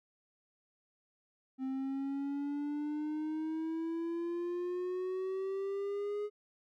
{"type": "exponential sweep", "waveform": "triangle", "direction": "up", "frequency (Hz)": [261.6, 418.4], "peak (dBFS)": -32, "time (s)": [1.58, 6.3], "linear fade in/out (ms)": 50, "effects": []}